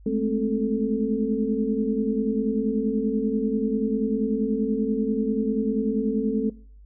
sine tone cluster, 209.7 / 220 / 264.5 / 439.7 Hz, G#3 / A3 / C4 / A4, +17 / 0 / +19 / -1 cents, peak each -27 dBFS, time 0.06-6.5 s, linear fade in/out 5 ms, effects noise-tail reverb RT60 0.5 s tail -21 dB re dry + added 50 Hz sine -45 dBFS peak until 6.85 s

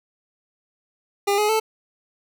25% pulse tone with pitch steps, 402.8 / 420.6 / 439.3 Hz, G4 / G#4 / A4, +47 / +22 / -3 cents, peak -14 dBFS, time 1.27-1.6 s, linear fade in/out 10 ms, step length 110 ms, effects none

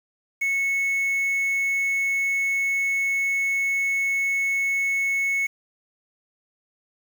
triangle tone with quantisation, 2201 Hz, C#7, 13 cents flat, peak -19 dBFS, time 0.41-5.47 s, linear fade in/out 10 ms, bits 7, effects none

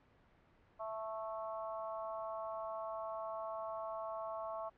harmonic tone, 220 Hz, A3, in tune, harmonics 3 / 4 / 5 / 6, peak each -42 / -48 / -45 / -53 dBFS, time 0.79-4.7 s, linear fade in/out 20 ms, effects pink hiss -68 dBFS RMS until 4.77 s + low-pass 2000 Hz 12 dB/octave

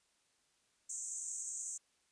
white band-pass noise, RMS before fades -43 dBFS, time 0.89-1.78 s, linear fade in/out 10 ms, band 6300 to 8400 Hz, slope 96 dB/octave, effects white hiss -75 dBFS RMS until 2.11 s + resampled to 22050 Hz

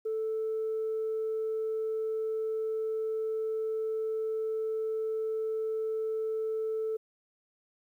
sine tone, 440 Hz, A4, in tune, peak -28 dBFS, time 0.05-6.97 s, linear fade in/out 10 ms, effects tanh soft clip ceiling -26 dBFS + 11-bit

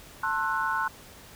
sine chord, F# half-diminished seventh, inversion first, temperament just, 888 / 1065.6 / 1332 / 1480 Hz, A5 / C6 / E6 / F#6, +16 / +31 / +18 / 0 cents, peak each -31 / -30 / -34 / -29 dBFS, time 0.23-0.88 s, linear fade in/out 5 ms, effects pink hiss -49 dBFS RMS until 1.35 s

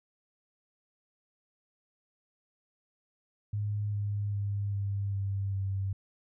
sine tone with pitch steps, 103.83 / 102.46 / 101.11 / 99.77 / 98.46 / 97.16 Hz, G#2 / G#2 / G#2 / G2 / G2 / G2, 0 / -23 / -46 / +31 / +8 / -15 cents, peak -29 dBFS, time 3.53-5.93 s, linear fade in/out 5 ms, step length 400 ms, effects none

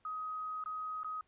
sine tone with dropouts, 1259 Hz, D#6, 20 cents sharp, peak -37 dBFS, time 0.05-1.21 s, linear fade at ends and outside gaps 2 ms, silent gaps 0.639-0.659 / 1.033-1.045 s, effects pink hiss -73 dBFS RMS until 1.27 s + resampled to 8000 Hz

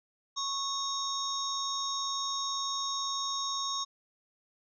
sine tone cluster, 1096 / 3758 / 5500 / 6460 Hz, C#6 / A#7 / F8 / G#8, -20 / +13 / -27 / -49 cents, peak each -35 / -35 / -39 / -39 dBFS, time 0.36-3.85 s, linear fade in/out 20 ms, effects none

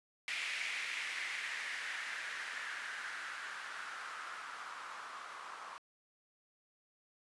violet noise with low-pass filter sweep, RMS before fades -43 dBFS, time 0.28-5.78 s, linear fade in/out 0 ms, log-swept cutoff 2300 to 1100 Hz, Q 3.5, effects resampled to 24000 Hz

